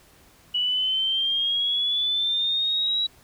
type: exponential sweep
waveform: sine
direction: up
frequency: 2936 to 3901 Hz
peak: -21 dBFS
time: 0.54-3.07 s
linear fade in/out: 10 ms
effects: pink hiss -55 dBFS RMS until 3.23 s